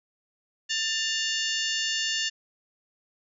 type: harmonic tone with a mistuned harmonic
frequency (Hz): 890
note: A5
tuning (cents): +20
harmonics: 2 / 3 / 4 / 5 / 6 / 7 / 8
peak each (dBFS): -32 / -30 / -34 / -34 / -35 / -37 / -37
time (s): 0.69-2.3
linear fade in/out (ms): 20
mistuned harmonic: 3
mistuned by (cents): +97
effects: none